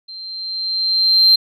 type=tone with level ramp; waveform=sine; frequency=4144 Hz; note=C8; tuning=17 cents flat; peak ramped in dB=-31 to -5 dBFS; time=0.08-1.36 s; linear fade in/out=10 ms; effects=tanh soft clip ceiling -4 dBFS